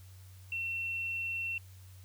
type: tone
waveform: sine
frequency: 2710 Hz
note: E7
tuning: 47 cents sharp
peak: -33 dBFS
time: 0.52-1.58 s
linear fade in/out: 2 ms
effects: added 93 Hz sine -50 dBFS peak until 2.04 s + white hiss -62 dBFS RMS until 2.04 s

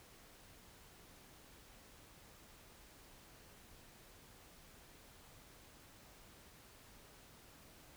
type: silence
effects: pink hiss -61 dBFS RMS until 7.96 s

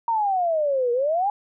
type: exponential two-way sweep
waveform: sine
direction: down then up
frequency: 941 to 470 to 841 Hz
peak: -19 dBFS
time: 0.08-1.3 s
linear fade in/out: 2 ms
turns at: 0.92 s
effects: none

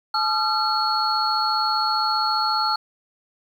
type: tone cluster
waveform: sine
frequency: 861 / 1228 / 1363 / 4347 Hz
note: A5 / D#6 / F6 / C#8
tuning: -38 / -23 / -43 / -35 cents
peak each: -24 / -31 / -23 / -24 dBFS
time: 0.14-2.76 s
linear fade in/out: 5 ms
effects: 8-bit

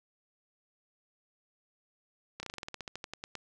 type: slowing click train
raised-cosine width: 0.2 ms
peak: -22 dBFS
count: 16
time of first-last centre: 2.4-3.353 s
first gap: 30 ms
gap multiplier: 1.1
effects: none

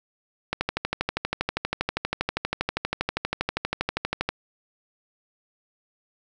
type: click train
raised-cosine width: 0.3 ms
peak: -8 dBFS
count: 48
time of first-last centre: 0.53-4.29 s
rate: 12.5 Hz
effects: none

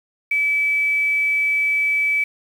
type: tone with quantisation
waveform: sine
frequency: 2300 Hz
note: D7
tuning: 37 cents flat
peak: -16 dBFS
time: 0.31-2.24 s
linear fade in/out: 5 ms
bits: 7
effects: none

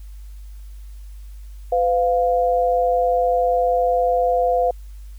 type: tone pair together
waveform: sine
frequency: 506.3 / 701 Hz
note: B4 / F5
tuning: +43 / +6 cents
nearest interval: tritone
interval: 563 cents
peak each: -18 dBFS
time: 1.72-4.71 s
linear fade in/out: 5 ms
effects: added 50 Hz sine -34 dBFS peak until 5.18 s + white hiss -57 dBFS RMS until 5.18 s

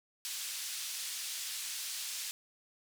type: band-pass noise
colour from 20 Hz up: pink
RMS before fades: -40 dBFS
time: 0.25-2.31 s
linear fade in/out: 0 ms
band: 3600 to 12000 Hz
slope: 12 dB/octave
effects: none

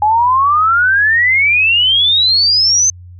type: exponential sweep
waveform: sine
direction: up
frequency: 829 to 6300 Hz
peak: -8 dBFS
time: 0.02-2.9 s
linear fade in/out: 2 ms
effects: added 89 Hz sine -32 dBFS peak until 3.19 s

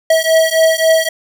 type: beating tone pair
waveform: square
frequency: 644 / 647.7 Hz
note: E5 / E5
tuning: -41 / -31 cents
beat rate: 3.7 Hz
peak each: -13 dBFS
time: 0.1-1.09 s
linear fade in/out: 5 ms
effects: 8-bit

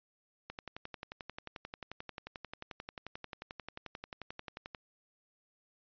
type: click train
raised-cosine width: 0.3 ms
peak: -26 dBFS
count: 49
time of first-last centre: 0.5-4.748 s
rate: 11.3 Hz
effects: resampled to 11025 Hz

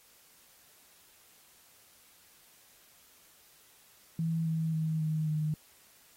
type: tone with pitch steps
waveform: sine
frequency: 163.5 / 160.97 / 158.48 / 156.03 / 153.61 Hz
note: E3 / E3 / D#3 / D#3 / D#3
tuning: -14 / -41 / +32 / +5 / -22 cents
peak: -28 dBFS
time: 4.19-5.54 s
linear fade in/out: 2 ms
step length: 270 ms
effects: white hiss -61 dBFS RMS until 6.16 s + AAC 48 kbps

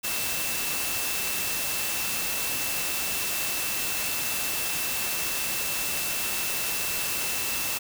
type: tone in noise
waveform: sine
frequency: 2664 Hz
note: E7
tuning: 18 cents sharp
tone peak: -35 dBFS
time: 0.03-7.79 s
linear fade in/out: 20 ms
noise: white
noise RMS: -29 dBFS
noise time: 0.03-7.79 s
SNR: -9 dB
effects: none

